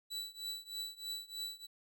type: tone with tremolo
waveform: 40% pulse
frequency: 3951 Hz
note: B7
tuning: in tune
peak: -36 dBFS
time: 0.1-1.67 s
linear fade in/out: 20 ms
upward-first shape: triangle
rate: 3.2 Hz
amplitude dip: 95%
effects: none